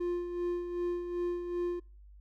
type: tone with tremolo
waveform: triangle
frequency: 350.9 Hz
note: F4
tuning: 8 cents sharp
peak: -27 dBFS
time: 0-1.8 s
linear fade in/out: 10 ms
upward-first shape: sine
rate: 2.6 Hz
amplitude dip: 55%
effects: noise-tail reverb RT60 0.4 s tail -26 dB re dry + added 50 Hz sine -51 dBFS peak until 2.2 s